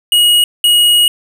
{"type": "tone pair in turn", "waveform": "square", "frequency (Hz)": [2894, 2894], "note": ["F#7", "F#7"], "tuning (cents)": [-39, -39], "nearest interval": "unison", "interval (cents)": 0, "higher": "neither", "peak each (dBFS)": -7, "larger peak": "neither", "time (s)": [[0.12, 0.44], [0.64, 1.08]], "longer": "second", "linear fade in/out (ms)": 2, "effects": []}